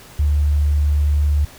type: tone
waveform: sine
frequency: 73.42 Hz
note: D2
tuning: in tune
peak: -13 dBFS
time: 0.19-1.45 s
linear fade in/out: 5 ms
effects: pink hiss -42 dBFS RMS until 1.58 s